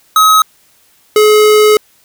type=tone pair in turn; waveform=square; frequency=1274 / 425.1 Hz; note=D#6 / G#4; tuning=+41 / +40 cents; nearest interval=octave + perfect fifth; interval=1901 cents; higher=first; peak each=-5 dBFS; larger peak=neither; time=0.16-0.42 / 1.16-1.77 s; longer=second; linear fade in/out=2 ms; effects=white hiss -50 dBFS RMS until 2.04 s